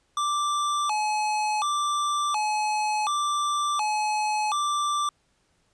square tone with vibrato, 1000 Hz, B5, 21 cents sharp, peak -24 dBFS, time 0.17-5.09 s, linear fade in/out 2 ms, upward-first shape square, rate 0.69 Hz, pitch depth 280 cents each way, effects pink hiss -68 dBFS RMS until 5.73 s + resampled to 22050 Hz

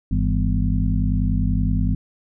harmonic tone with a mistuned harmonic, 50.5 Hz, G#1, 48 cents flat, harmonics 1 / 2 / 3 / 4 / 5, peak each -20 / -23 / -25 / -26 / -27 dBFS, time 0.11-1.95 s, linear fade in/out 5 ms, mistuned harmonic 3, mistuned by +130 cents, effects none

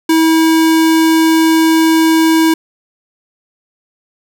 square tone, 322.6 Hz, E4, 37 cents flat, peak -8 dBFS, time 0.09-2.54 s, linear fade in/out 5 ms, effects none

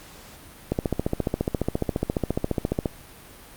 click train, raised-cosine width 2 ms, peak -9 dBFS, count 32, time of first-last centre 0.72-2.858 s, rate 14.5 Hz, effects pink hiss -46 dBFS RMS until 3.56 s + Opus 48 kbps

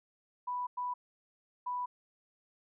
sine tone bursts at uneven times, 987.8 Hz, B5, in tune, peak -33 dBFS, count 3, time 0.47-0.67 / 0.77-0.94 / 1.66-1.86 s, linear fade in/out 10 ms, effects none

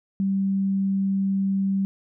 sine tone, 194.6 Hz, G3, 12 cents flat, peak -20 dBFS, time 0.2-1.85 s, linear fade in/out 0 ms, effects none

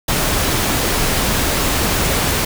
pink noise, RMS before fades -17 dBFS, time 0.08-2.45 s, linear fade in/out 5 ms, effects none

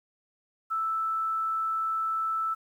sine tone, 1318.5 Hz, E6, in tune, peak -26 dBFS, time 0.7-2.55 s, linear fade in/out 20 ms, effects 10-bit

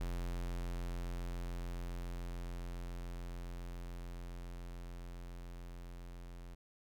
square tone with level ramp, 43.54 Hz, F1, 5 cents flat, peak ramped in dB -37 to -48 dBFS, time 0-6.55 s, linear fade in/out 10 ms, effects none

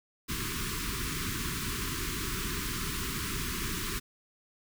pink band-stop noise, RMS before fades -34 dBFS, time 0.28-4 s, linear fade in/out 20 ms, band 420 to 1000 Hz, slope 96 dB/octave, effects none

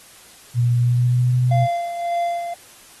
sine tone with pitch glide, 120.6 to 125.07 Hz, B2 to B2, -41 to +22 cents, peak -14 dBFS, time 0.54-1.68 s, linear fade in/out 50 ms, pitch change +63 cents, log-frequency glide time 0.73-1.39 s
triangle tone with tremolo, 690 Hz, F5, 21 cents flat, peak -16 dBFS, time 1.51-2.54 s, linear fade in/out 5 ms, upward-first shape sine, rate 1.8 Hz, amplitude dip 55%
effects white hiss -46 dBFS RMS until 3 s + AAC 32 kbps

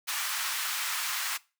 pink high-pass noise, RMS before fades -32 dBFS, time 0.07-1.38 s, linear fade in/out 20 ms, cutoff 1100 Hz, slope 24 dB/octave, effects noise-tail reverb RT60 0.3 s tail -21 dB re dry

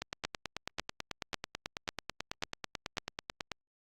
two click trains, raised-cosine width 0.2 ms, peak -15 / -18 dBFS, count 6 / 33, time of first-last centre 0.25-2.982 / 0.02-3.517 s, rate 1.83 / 9.15 Hz, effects Opus 48 kbps

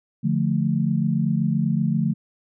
sine chord, D minor, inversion none, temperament equal, 146.83 / 174.61 / 220 Hz, D3 / F3 / A3, 0 / 0 / 0 cents, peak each -23 dBFS, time 0.23-2.14 s, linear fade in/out 20 ms, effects none

